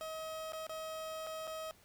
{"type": "tone with dropouts", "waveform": "30% pulse", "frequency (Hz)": 635, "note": "D#5", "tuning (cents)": 35, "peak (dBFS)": -38, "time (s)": [0.01, 1.71], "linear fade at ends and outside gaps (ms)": 0, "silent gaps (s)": [[0.521, 0.533], [0.667, 0.695], [1.266, 1.27], [1.471, 1.476]], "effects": ["pink hiss -64 dBFS RMS until 1.84 s"]}